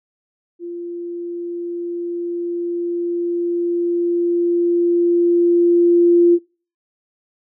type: tone with level ramp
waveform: sine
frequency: 345.8 Hz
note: F4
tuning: 17 cents flat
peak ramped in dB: -26 to -8 dBFS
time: 0.59-6.39 s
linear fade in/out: 50 ms
effects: noise-tail reverb RT60 0.4 s tail -25 dB re dry